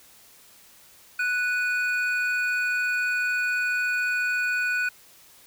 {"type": "tone pair together", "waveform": "triangle", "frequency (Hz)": [1480, 2474], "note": ["F#6", "D#7"], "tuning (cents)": [0, -10], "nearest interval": "major sixth", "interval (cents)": 890, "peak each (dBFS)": [-22, -27], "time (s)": [1.19, 4.89], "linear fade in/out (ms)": 5, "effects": ["white hiss -53 dBFS RMS until 5.46 s"]}